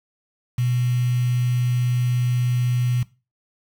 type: tone with quantisation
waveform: sine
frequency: 123.47 Hz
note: B2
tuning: in tune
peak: -18 dBFS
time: 0.58-3.03 s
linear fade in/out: 5 ms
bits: 6
effects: noise-tail reverb RT60 0.3 s tail -19 dB re dry